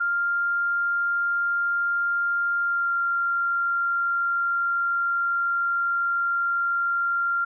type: tone with pitch glide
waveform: sine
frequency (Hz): 1396.9 to 1386.4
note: F6 to F6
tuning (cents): 0 to -13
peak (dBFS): -21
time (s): 0-7.45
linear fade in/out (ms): 10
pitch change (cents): -13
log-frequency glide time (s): 2.61-2.93
effects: none